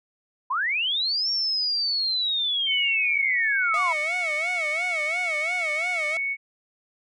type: linear two-way sweep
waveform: sine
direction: up then down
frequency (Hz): 947 to 5540 to 947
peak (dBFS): -22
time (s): 0.5-3.93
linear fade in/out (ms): 10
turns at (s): 1.3
type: tone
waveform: sine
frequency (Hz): 2218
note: C#7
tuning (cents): 0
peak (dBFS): -24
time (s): 2.66-6.37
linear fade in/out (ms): 50
type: tone with vibrato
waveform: sawtooth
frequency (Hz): 659.3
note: E5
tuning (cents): 0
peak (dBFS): -27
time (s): 3.74-6.17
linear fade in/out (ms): 0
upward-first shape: sine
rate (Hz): 2.9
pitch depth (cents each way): 170
effects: resampled to 22050 Hz